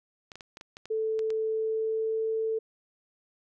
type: clicks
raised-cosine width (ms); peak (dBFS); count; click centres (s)
0.2; -26; 9; 0.318 / 0.356 / 0.408 / 0.571 / 0.611 / 0.769 / 0.856 / 1.192 / 1.304
type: tone with pitch glide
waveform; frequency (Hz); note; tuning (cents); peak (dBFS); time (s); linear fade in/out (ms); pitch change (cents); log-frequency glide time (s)
sine; 440 to 443.6; A4 to A4; 0 to +14; -26; 0.9-2.59; 10; +14; 1.49-2.27
effects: none